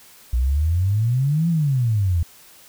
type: exponential two-way sweep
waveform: sine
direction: up then down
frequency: 58.27 to 172.3 to 80.4 Hz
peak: -16 dBFS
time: 0.33-2.23 s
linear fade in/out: 5 ms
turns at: 1.49 s
effects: white hiss -48 dBFS RMS until 2.68 s